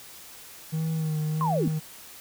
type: tone with vibrato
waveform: triangle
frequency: 157.2 Hz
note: D#3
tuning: 18 cents sharp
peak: -23 dBFS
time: 0.72-1.8 s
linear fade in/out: 20 ms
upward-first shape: sine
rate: 1.5 Hz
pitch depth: 41 cents each way
type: linear sweep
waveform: sine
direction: down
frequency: 1100 to 196 Hz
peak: -24 dBFS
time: 1.41-1.68 s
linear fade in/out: 0 ms
effects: white hiss -46 dBFS RMS until 2.2 s